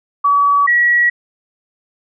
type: tone pair in turn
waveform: sine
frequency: 1140 / 1922 Hz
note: C#6 / B6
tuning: +48 / -48 cents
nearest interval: major sixth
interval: 904 cents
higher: second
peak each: -9 dBFS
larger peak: neither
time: 0.24-0.67 / 0.67-1.1 s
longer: neither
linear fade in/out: 10 ms
effects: none